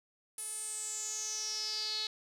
sawtooth tone with band-pass filter sweep, 431.5 Hz, A4, 34 cents flat, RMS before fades -38 dBFS, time 0.38-2.07 s, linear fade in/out 2 ms, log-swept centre 10000 to 4100 Hz, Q 8.7, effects none

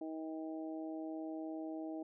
harmonic tone, 159 Hz, D#3, 38 cents sharp, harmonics 2 / 3 / 4 / 5, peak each -41 / -53 / -48 / -53 dBFS, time 0.01-2.03 s, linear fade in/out 5 ms, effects none

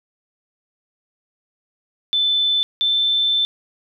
sine tone pair in turn, 3520 / 3540 Hz, A7 / A7, 0 / +10 cents, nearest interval unison, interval 10 cents, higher second, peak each -15 dBFS, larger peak neither, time 2.13-2.63 / 2.81-3.45 s, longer second, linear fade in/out 0 ms, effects none

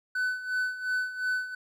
triangle tone with tremolo, 1504 Hz, F#6, 28 cents sharp, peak -23 dBFS, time 0.15-1.55 s, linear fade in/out 5 ms, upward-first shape sine, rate 2.8 Hz, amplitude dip 75%, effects none

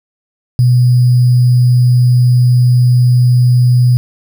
sine tone with sample-and-hold, 123.8 Hz, B2, 5 cents sharp, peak -5 dBFS, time 0.59-3.97 s, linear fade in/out 0 ms, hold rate 4900 Hz, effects none

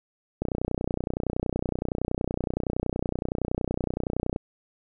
click train, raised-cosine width 2 ms, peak -13 dBFS, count 122, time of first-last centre 0.42-4.361 s, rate 30.7 Hz, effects none

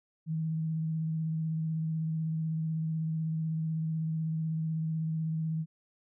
sine tone with vibrato, 159.7 Hz, D#3, 45 cents sharp, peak -29 dBFS, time 0.26-5.66 s, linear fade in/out 50 ms, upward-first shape sine, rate 16 Hz, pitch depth 19 cents each way, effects none

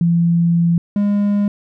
sine / triangle tone pair in turn, 169.8 / 204 Hz, F3 / G#3, -48 / -31 cents, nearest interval minor third, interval 317 cents, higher second, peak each -11 dBFS, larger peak neither, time 0.01-0.78 / 0.96-1.48 s, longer first, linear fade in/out 2 ms, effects none

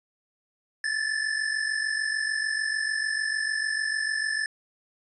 square tone pair together, 1733 / 1779.7 Hz, A6 / A6, -27 / +19 cents, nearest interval unison, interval 46 cents, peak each -28 / -31 dBFS, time 0.84-4.46 s, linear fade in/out 2 ms, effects resampled to 24000 Hz

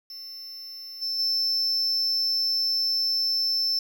triangle tone with level steps, 5310 Hz, E8, 12 cents sharp, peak -36 / -25 / -21 dBFS, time 0.1-3.79 s, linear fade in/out 2 ms, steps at 1.01 / 1.18 s, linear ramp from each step 20 ms, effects 9-bit

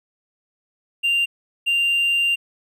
triangle tone pair in turn, 2785 / 2785 Hz, F7 / F7, -5 / -5 cents, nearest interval unison, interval 0 cents, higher neither, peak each -14 dBFS, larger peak neither, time 1.03-1.26 / 1.66-2.36 s, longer second, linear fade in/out 20 ms, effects tanh soft clip ceiling -11 dBFS

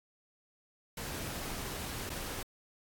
pink noise with dropouts, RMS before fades -40 dBFS, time 0.97-2.43 s, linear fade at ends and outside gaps 5 ms, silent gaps 2.094-2.1 s, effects AAC 64 kbps

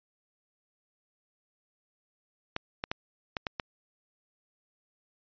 clicks, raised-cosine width 0.3 ms, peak -15 dBFS, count 6, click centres 2.564 / 2.839 / 2.915 / 3.368 / 3.468 / 3.598 s, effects resampled to 11025 Hz

